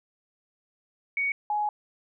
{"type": "tone pair in turn", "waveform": "sine", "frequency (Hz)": [2237, 837.9], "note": ["C#7", "G#5"], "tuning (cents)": [15, 15], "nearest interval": "octave + perfect fourth", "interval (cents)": 1700, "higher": "first", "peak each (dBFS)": -24, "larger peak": "neither", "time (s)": [[1.17, 1.32], [1.5, 1.69]], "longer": "second", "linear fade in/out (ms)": 2, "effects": []}